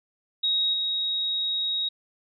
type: tone with level steps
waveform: sine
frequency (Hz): 3785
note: A#7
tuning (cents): +26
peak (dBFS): -21 / -24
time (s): 0.43-1.89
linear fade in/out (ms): 10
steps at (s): 0.73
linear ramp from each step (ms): 10
effects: none